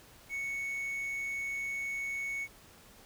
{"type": "tone with quantisation", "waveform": "triangle", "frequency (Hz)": 2217, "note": "C#7", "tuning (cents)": 0, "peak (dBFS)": -32, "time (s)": [0.29, 2.48], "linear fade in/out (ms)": 50, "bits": 10, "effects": ["pink hiss -57 dBFS RMS until 3.05 s"]}